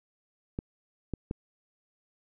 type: clicks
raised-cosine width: 3 ms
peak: -19 dBFS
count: 3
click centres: 0.589 / 1.137 / 1.311 s
effects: none